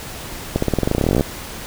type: accelerating click train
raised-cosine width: 2 ms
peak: -3 dBFS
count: 21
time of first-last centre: 0.56-1.209 s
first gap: 64 ms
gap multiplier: 0.92
effects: pink hiss -32 dBFS RMS until 1.66 s